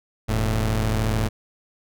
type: tone pair together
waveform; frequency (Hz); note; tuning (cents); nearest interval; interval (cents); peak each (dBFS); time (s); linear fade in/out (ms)
sawtooth; 41.24 / 110; E1 / A2; +2 / 0; octave + perfect fourth; 1698; -20 / -18; 0.28-1.29; 20
effects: none